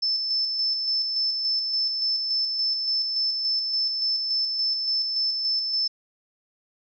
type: tone with tremolo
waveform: sine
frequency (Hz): 5274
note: E8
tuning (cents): 0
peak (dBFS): -21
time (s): 0.02-5.88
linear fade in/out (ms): 10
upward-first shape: square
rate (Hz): 3.5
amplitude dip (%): 35
effects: none